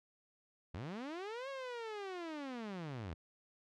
sawtooth linear two-way sweep, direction up then down, 73.42 to 554.4 to 73.42 Hz, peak -38 dBFS, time 0.74-3.14 s, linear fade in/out 5 ms, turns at 1.49 s, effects low-pass 4000 Hz 12 dB/octave

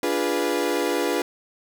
35% pulse chord, D diminished seventh, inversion none, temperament equal with one note detuned, 293.7 / 349.2 / 415.3 / 490.8 Hz, D4 / F4 / Ab4 / Cb5, 0 / 0 / 0 / -11 cents, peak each -26 / -25 / -26 / -25 dBFS, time 0.03-1.22 s, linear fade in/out 2 ms, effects none

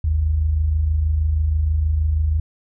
sine tone pair together, 51.49 / 77.78 Hz, G#1 / D#2, -14 / 0 cents, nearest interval perfect fifth, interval 714 cents, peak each -25 / -16 dBFS, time 0.04-2.4 s, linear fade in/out 5 ms, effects none

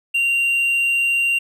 triangle tone, 2767 Hz, F7, 17 cents flat, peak -14 dBFS, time 0.14-1.39 s, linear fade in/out 10 ms, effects none

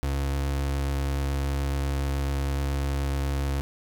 35% pulse tone with vibrato, 69.3 Hz, C#2, in tune, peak -23 dBFS, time 0.03-3.61 s, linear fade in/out 0 ms, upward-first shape sine, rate 7.1 Hz, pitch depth 8 cents each way, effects none

